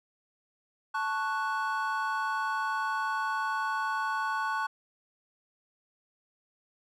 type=chord; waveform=triangle; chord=F# minor; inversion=first; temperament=equal; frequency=880 / 1108.7 / 1480 Hz; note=A5 / C#6 / F#6; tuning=0 / 0 / 0 cents; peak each=-31 dBFS; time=0.94-4.67 s; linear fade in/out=10 ms; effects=none